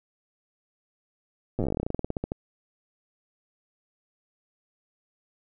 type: slowing click train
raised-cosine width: 2 ms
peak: -15 dBFS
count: 24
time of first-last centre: 1.59-2.319 s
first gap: 8 ms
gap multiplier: 1.11
effects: none